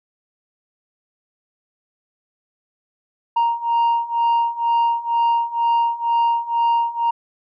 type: beating tone pair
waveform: sine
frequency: 932.3 / 934.4 Hz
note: A#5 / A#5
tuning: 0 / +4 cents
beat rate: 2.1 Hz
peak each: -18 / -16 dBFS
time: 3.36-7.11 s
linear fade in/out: 10 ms
effects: tanh soft clip ceiling -13 dBFS